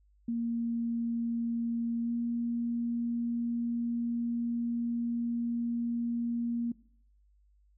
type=tone with pitch glide; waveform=sine; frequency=233.1 to 235.7 Hz; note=A#3 to A#3; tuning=0 to +19 cents; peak=-29 dBFS; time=0.28-6.72 s; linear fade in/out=5 ms; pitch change=+19 cents; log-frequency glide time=2.02-2.11 s; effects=noise-tail reverb RT60 0.6 s tail -20 dB re dry + added 50 Hz sine -62 dBFS peak until 7.77 s